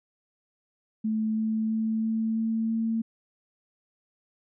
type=tone with pitch steps; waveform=sine; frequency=218.4 / 219.8 / 221.2 / 222.6 / 224 / 225.4 Hz; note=A3 / A3 / A3 / A3 / A3 / A3; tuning=-13 / -2 / +9 / +20 / +31 / +42 cents; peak=-24 dBFS; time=1.04-3.02 s; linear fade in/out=10 ms; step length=330 ms; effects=none